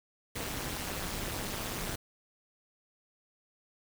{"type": "noise with amplitude modulation", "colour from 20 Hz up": "pink", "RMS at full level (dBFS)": -33, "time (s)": [0.35, 1.96], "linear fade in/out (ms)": 10, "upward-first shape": "sine", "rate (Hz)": 208, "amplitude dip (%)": 90, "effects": []}